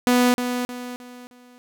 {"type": "tone with echo", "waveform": "sawtooth", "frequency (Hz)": 246.9, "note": "B3", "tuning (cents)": 0, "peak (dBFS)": -11, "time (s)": [0.07, 0.34], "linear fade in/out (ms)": 0, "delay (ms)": 310, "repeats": 4, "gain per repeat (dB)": -8, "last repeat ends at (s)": 1.58, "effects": []}